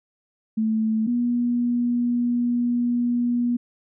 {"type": "tone pair in turn", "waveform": "sine", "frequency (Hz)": [220, 241.2], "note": ["A3", "B3"], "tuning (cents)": [0, -41], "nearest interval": "major second", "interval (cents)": 159, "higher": "second", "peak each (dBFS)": -19, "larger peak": "neither", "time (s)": [[0.57, 1.07], [1.07, 3.57]], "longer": "second", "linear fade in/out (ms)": 10, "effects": []}